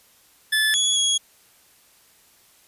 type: tone with pitch steps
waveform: 25% pulse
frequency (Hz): 1738 / 3372 / 3324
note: A6 / G#7 / G#7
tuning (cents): -22 / +26 / +1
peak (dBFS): -14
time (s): 0.52-1.18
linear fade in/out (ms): 10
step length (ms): 220
effects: white hiss -56 dBFS RMS until 2.67 s + resampled to 32000 Hz